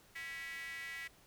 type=tone with high-pass filter; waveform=square; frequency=150.4 Hz; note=D3; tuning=42 cents sharp; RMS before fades=-45 dBFS; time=0.15-1.08 s; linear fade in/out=10 ms; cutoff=2000 Hz; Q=7.4; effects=pink hiss -64 dBFS RMS until 1.26 s